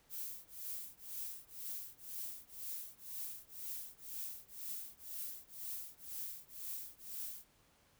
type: noise with tremolo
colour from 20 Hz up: violet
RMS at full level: -42 dBFS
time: 0.09-7.46 s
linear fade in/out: 50 ms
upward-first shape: triangle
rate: 2 Hz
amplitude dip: 100%
effects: pink hiss -70 dBFS RMS until 7.99 s